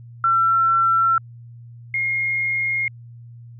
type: tone pair in turn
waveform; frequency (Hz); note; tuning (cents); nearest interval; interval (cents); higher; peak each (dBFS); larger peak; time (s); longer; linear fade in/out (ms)
sine; 1349 / 2141; E6 / C7; +40 / +39; minor sixth; 799; second; -14 / -19; first; 0.24-1.18 / 1.94-2.88; neither; 2
effects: added 118 Hz sine -38 dBFS peak until 3.59 s